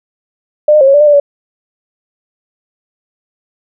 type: tone with pitch steps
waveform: sine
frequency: 601 / 608 / 537 / 550 / 583 / 600 / 586 / 571 Hz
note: D5 / D#5 / C5 / C#5 / D5 / D5 / D5 / D5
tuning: +40 / -40 / +45 / -14 / -13 / +37 / -4 / -49 cents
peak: -3 dBFS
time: 0.68-1.2 s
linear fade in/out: 5 ms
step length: 65 ms
effects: none